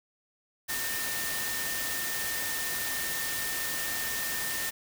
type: tone in noise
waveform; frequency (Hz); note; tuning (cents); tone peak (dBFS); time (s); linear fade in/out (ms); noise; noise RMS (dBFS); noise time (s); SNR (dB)
sine; 1814; A#6; -48; -36; 0.68-4.71; 20; white; -33; 0.68-4.71; -6
effects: none